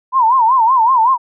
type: tone with vibrato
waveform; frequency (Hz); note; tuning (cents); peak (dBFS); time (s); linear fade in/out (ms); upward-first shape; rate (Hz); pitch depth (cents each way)
sine; 970; B5; -31; -8; 0.12-1.18; 50; sine; 5.3; 170
effects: none